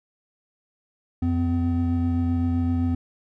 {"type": "tone pair together", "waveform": "triangle", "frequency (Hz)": [87.31, 254.2], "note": ["F2", "C4"], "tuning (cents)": [0, -50], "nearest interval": "octave + perfect fifth", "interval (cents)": 1850, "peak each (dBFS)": -21, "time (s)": [1.22, 2.95], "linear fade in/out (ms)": 5, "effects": []}